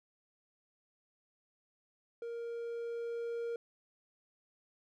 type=tone with level ramp; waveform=triangle; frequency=467.6 Hz; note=A#4; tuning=5 cents sharp; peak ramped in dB=-37 to -33 dBFS; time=2.22-3.56 s; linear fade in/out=2 ms; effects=none